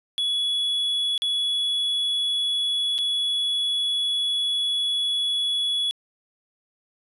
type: tone with dropouts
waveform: triangle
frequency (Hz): 3388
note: G#7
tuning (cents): +34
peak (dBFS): -20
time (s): 0.18-5.91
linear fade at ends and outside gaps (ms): 0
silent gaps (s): 1.178-1.22 / 2.981-2.987
effects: resampled to 32000 Hz + 10-bit